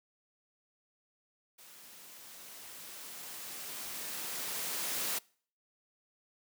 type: noise with level ramp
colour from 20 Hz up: white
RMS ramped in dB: -55 to -34 dBFS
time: 1.58-5.19 s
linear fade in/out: 10 ms
effects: noise-tail reverb RT60 0.5 s tail -25 dB re dry + high-pass 150 Hz 12 dB/octave